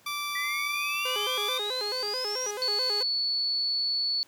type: tone with pitch glide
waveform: 15% pulse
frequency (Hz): 1168 to 1177.5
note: D6 to D6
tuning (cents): -10 to +4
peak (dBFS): -24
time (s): 0.06-1.58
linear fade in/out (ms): 5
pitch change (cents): +14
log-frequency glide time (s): 0.9-1.26
type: exponential sweep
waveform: sine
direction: up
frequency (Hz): 1946 to 5920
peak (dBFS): -30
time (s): 0.35-2.51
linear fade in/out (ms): 5
type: tone with vibrato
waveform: sawtooth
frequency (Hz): 460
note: A#4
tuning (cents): -23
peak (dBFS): -29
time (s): 1.05-3.03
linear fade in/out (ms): 5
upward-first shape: square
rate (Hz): 4.6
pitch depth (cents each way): 180
type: tone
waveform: sine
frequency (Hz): 4435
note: C#8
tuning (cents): 0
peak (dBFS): -25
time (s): 2.62-4.23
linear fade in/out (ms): 0
effects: pink hiss -59 dBFS RMS until 4.27 s + high-pass 150 Hz 12 dB/octave